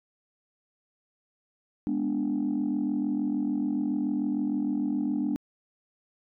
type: chord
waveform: sine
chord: G# diminished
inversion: none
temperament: equal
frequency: 207.7 / 246.9 / 293.7 Hz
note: G#3 / B3 / D4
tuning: 0 / 0 / 0 cents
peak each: -30 / -29 / -27 dBFS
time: 1.87-5.36 s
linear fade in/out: 0 ms
effects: tanh soft clip ceiling -20 dBFS